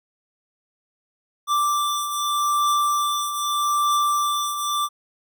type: beating tone pair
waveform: square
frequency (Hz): 1174.7 / 1175.51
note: D6 / D6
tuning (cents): 0 / +1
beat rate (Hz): 0.81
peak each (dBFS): -21 / -28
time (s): 1.47-4.89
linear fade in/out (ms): 50
effects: none